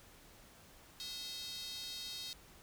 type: tone with high-pass filter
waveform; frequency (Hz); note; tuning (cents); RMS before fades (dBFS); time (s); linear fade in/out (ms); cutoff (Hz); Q
square; 289.5; D4; -25; -45; 1-2.33; 0; 4000; 4.5
effects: pink hiss -60 dBFS RMS until 2.62 s